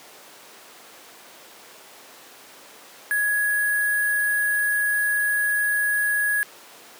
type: tone with sample-and-hold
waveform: sine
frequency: 1673 Hz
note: G#6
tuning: 12 cents sharp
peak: -19 dBFS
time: 3.11-6.43 s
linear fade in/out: 0 ms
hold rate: 11025 Hz
effects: pink hiss -45 dBFS RMS until 6.99 s + high-pass 400 Hz 12 dB/octave